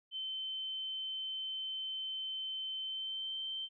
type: tone with pitch glide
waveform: sine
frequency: 3080 to 3112 Hz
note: G7 to G7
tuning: -31 to -13 cents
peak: -37 dBFS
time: 0.11-3.69 s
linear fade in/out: 50 ms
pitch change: +18 cents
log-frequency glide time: 2.82-3.35 s
effects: none